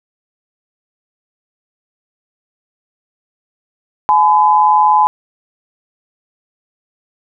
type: tone pair together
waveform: sine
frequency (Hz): 848 / 1008.4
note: G#5 / B5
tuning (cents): +36 / +36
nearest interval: minor third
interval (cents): 300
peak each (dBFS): -10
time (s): 4.09-5.07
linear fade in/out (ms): 0
effects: none